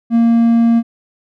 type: tone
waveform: triangle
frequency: 231.7 Hz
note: A#3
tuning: 10 cents flat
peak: -6 dBFS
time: 0.1-0.83 s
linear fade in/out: 50 ms
effects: none